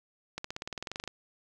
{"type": "accelerating click train", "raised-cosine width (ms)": 0.2, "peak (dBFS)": -19, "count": 15, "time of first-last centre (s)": [0.38, 1.077], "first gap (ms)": 64, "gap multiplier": 0.96, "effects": []}